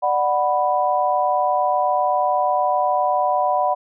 sine chord, B minor, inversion first, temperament just, 592.7 / 740.8 / 987.8 Hz, D5 / F#5 / B5, +16 / +2 / 0 cents, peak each -22 / -19 / -21 dBFS, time 0.02-3.75 s, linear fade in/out 20 ms, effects none

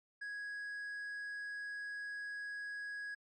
triangle tone, 1661.2 Hz, G#6, in tune, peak -39 dBFS, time 0.21-3.15 s, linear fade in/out 10 ms, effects MP3 48 kbps

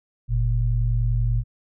sine tone pair together, 46.31 / 116.7 Hz, F#1 / A#2, +2 / +2 cents, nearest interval octave + major third, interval 1600 cents, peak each -21 dBFS, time 0.28-1.44 s, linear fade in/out 50 ms, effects none

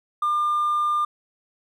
triangle tone with hard clipping, 1200 Hz, D6, 37 cents sharp, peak -19 dBFS, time 0.22-1.05 s, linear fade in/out 5 ms, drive 2 dB, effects none

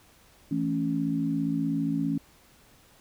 sine chord, A major, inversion second, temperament equal, 164.81 / 220 / 277.2 Hz, E3 / A3 / C#4, 0 / 0 / 0 cents, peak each -30 / -32 / -27 dBFS, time 0.51-2.18 s, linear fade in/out 5 ms, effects pink hiss -58 dBFS RMS until 3 s

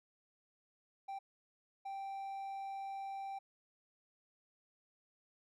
triangle tone bursts at uneven times, 783 Hz, G5, 2 cents flat, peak -39 dBFS, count 2, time 1.08-1.19 / 1.85-3.39 s, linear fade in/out 10 ms, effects none

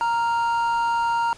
triangle tone pair together, 932.3 / 1394.2 Hz, A#5 / F6, 0 / -3 cents, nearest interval perfect fifth, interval 697 cents, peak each -18 / -27 dBFS, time 0.01-1.33 s, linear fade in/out 0 ms, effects pink hiss -47 dBFS RMS until 1.37 s + resampled to 22050 Hz

